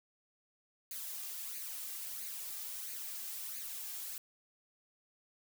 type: noise with flanger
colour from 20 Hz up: blue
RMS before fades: -43 dBFS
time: 0.91-4.18 s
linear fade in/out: 2 ms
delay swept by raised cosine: 0.45 to 2.55 ms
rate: 1.5 Hz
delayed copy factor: +0.55
effects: none